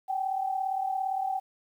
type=tone pair together; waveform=sine; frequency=764 / 801.5 Hz; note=G5 / G5; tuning=-45 / +38 cents; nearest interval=minor second; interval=83 cents; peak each=-28 / -34 dBFS; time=0.08-1.4 s; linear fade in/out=20 ms; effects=10-bit